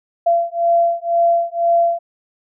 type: beating tone pair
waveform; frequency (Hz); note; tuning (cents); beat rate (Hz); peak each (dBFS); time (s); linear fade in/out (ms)
sine; 681 / 683; F5 / F5; -44 / -39; 2; -16; 0.26-1.99; 10
effects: none